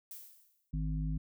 violet noise with exponential decay, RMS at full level -44 dBFS, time 0.11-0.71 s, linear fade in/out 2 ms, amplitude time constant 130 ms
harmonic tone, 51.91 Hz, G#1, in tune, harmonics 1 / 3 / 5, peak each -34 / -35 / -43 dBFS, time 0.73-1.18 s, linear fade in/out 10 ms
effects none

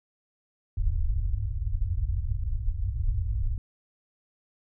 pink low-pass noise, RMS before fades -27 dBFS, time 0.77-3.58 s, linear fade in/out 2 ms, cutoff 110 Hz, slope 96 dB/octave, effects none

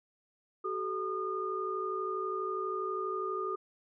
sine tone cluster, 378.1 / 430.4 / 1219 Hz, F#4 / A4 / D#6, +38 / -38 / -36 cents, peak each -36 / -39 / -35 dBFS, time 0.64-3.56 s, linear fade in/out 10 ms, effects none

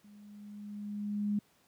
sine tone with level ramp, 206.5 Hz, G#3, 10 cents flat, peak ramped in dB -53 to -27 dBFS, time 0.04-1.39 s, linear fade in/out 5 ms, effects pink hiss -68 dBFS RMS until 1.67 s + high-pass 100 Hz 12 dB/octave

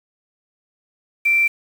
sine tone with quantisation, 2348 Hz, D7, 1 cent flat, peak -13 dBFS, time 1.25-1.48 s, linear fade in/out 10 ms, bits 6, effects none

